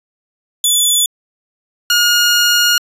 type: tone pair in turn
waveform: 15% pulse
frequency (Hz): 3459 / 1430.6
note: A7 / F6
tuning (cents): -30 / +41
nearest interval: octave + minor third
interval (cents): 1529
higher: first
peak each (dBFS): -3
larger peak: neither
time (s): 0.64-1.06 / 1.9-2.78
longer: second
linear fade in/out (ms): 2
effects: resampled to 32000 Hz